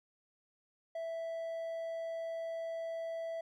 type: tone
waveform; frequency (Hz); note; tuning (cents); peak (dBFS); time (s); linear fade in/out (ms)
triangle; 659.3; E5; 0; -35; 0.95-3.41; 5
effects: none